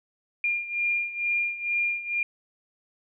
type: beating tone pair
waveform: sine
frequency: 2405 / 2407.2 Hz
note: D7 / D7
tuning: +41 / +42 cents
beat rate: 2.2 Hz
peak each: -26 / -30 dBFS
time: 0.44-2.23 s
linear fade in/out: 2 ms
effects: none